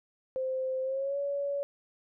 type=tone with pitch glide; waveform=sine; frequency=521 to 564.9 Hz; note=C5 to C#5; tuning=-7 to +33 cents; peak=-29 dBFS; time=0.36-1.63 s; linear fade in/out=0 ms; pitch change=+140 cents; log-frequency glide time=0.82-1.18 s; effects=none